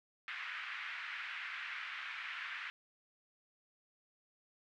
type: band-pass noise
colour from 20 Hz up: white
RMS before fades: -44 dBFS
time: 0.28-2.7 s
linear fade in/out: 0 ms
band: 1400 to 2400 Hz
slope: 24 dB/octave
effects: none